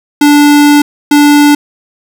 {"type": "tone pair in turn", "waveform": "square", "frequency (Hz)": [292, 292], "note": ["D4", "D4"], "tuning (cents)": [-10, -10], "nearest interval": "unison", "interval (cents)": 0, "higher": "neither", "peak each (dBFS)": -3, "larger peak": "neither", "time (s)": [[0.21, 0.82], [1.11, 1.55]], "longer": "first", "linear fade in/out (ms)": 5, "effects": []}